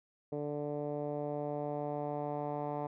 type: tone with low-pass filter sweep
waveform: 10% pulse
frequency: 146.83 Hz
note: D3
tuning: in tune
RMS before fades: -37 dBFS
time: 0.32-2.87 s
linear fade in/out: 5 ms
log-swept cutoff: 500 to 880 Hz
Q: 2
effects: none